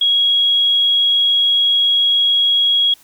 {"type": "tone", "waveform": "sine", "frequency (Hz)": 3311, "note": "G#7", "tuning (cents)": -6, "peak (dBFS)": -11, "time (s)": [0.01, 2.94], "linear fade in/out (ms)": 5, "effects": ["white hiss -49 dBFS RMS until 3.03 s"]}